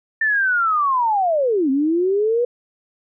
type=linear two-way sweep; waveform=sine; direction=down then up; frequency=1796 to 260.2 to 492.2 Hz; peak=-15 dBFS; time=0.21-2.45 s; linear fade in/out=5 ms; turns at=1.7 s; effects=none